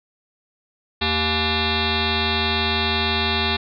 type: tone with frequency modulation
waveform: sine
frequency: 1778 Hz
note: A6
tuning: 18 cents sharp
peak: -18 dBFS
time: 1.01-3.57 s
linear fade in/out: 10 ms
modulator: 310 Hz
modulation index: 7.6
effects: none